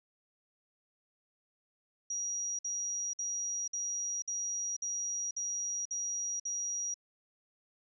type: tone bursts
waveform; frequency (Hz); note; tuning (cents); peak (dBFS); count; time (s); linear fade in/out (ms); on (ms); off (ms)
sine; 5750; F8; +50; -33; 9; 2.1-6.942; 5; 490; 54
effects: none